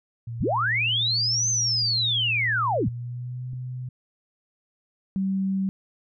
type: tone with pitch glide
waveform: sine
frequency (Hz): 116.54 to 126.36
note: A#2 to B2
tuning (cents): 0 to +40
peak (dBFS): -30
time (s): 0.27-3.89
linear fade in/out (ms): 5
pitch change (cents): +140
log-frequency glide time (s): 2.64-3.48
type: linear two-way sweep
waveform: sine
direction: up then down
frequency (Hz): 30.87 to 6310 to 46.38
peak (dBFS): -21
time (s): 0.4-2.89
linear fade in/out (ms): 10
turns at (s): 1.49
type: click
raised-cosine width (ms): 5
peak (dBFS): -30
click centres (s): 3.534
type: tone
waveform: sine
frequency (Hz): 192.5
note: G3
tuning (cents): -31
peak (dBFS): -22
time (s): 5.16-5.69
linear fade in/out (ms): 0
effects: none